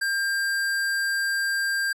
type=tone with sample-and-hold; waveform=sine; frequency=1600 Hz; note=G6; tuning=35 cents sharp; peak=-22 dBFS; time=0.01-1.93 s; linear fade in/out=10 ms; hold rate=6300 Hz; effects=low-pass 12000 Hz 12 dB/octave